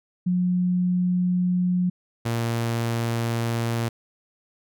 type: tone pair in turn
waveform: sine / sawtooth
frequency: 180 / 116.27 Hz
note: F#3 / A#2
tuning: -47 / -4 cents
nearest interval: minor sixth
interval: 757 cents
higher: first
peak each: -19 dBFS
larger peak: neither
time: 0.26-1.9 / 2.25-3.89 s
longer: neither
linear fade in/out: 10 ms
effects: none